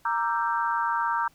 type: chord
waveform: sine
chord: E half-diminished seventh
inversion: second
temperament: equal with one note detuned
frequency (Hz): 932.3 / 1174.7 / 1341.6 / 1568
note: Bb5 / D6 / E6 / G6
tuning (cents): 0 / 0 / +30 / 0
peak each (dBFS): -26 / -30 / -31 / -31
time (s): 0.05-1.28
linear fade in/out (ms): 5
effects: pink hiss -61 dBFS RMS until 1.34 s